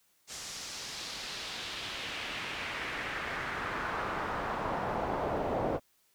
brown noise with band-pass filter sweep, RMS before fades -36 dBFS, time 0.27-5.8 s, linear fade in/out 50 ms, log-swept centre 6700 to 600 Hz, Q 1.6, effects white hiss -70 dBFS RMS until 6.14 s

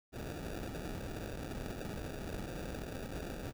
pink noise with sample-and-hold, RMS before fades -42 dBFS, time 0.12-3.53 s, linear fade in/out 50 ms, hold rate 1050 Hz, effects none

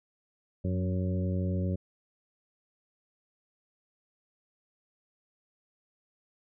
harmonic tone with a mistuned harmonic, 92.5 Hz, F#2, in tune, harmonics 1 / 2 / 3 / 4 / 5 / 6, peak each -29 / -32 / -40 / -41 / -45 / -41 dBFS, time 0.64-1.76 s, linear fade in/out 10 ms, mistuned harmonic 2, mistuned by -26 cents, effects none

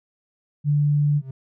sine tone, 146.5 Hz, D3, 4 cents flat, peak -16 dBFS, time 0.64-1.22 s, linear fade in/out 50 ms
triangle tone with exponential growth, 132.7 Hz, C3, 25 cents sharp, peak -26 dBFS, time 1.11-1.31 s, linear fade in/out 5 ms, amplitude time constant 43 ms
effects none

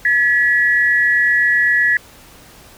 sine tone pair together, 1707.3 / 1935 Hz, G#6 / B6, +47 / -36 cents, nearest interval major second, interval 217 cents, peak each -14 dBFS, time 0.05-1.97 s, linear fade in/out 2 ms, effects pink hiss -43 dBFS RMS until 2.77 s

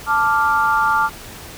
sine chord, D minor, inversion second, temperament equal, 880 / 1174.7 / 1396.9 Hz, A5 / D6 / F6, 0 / 0 / 0 cents, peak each -18 dBFS, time 0.06-1.1 s, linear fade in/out 50 ms, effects pink hiss -36 dBFS RMS until 1.57 s

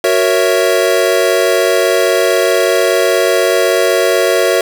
square chord, F# dominant seventh, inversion none, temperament equal, 370 / 466.2 / 554.4 / 659.3 Hz, F#4 / A#4 / C#5 / E5, 0 / 0 / 0 / 0 cents, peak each -16 dBFS, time 0.04-4.61 s, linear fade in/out 2 ms, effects none

